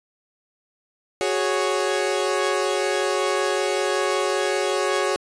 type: chord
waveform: sawtooth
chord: F# suspended second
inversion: none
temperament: equal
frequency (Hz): 370 / 415.3 / 554.4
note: F#4 / G#4 / C#5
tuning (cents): 0 / 0 / 0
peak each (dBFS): -21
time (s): 1.21-5.16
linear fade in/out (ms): 0
effects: resampled to 22050 Hz